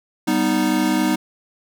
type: chord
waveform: square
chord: G augmented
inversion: none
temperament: equal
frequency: 196 / 246.9 / 311.1 Hz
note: G3 / B3 / D#4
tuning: 0 / 0 / 0 cents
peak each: -24 / -22 / -20 dBFS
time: 0.27-1.16 s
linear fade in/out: 10 ms
effects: none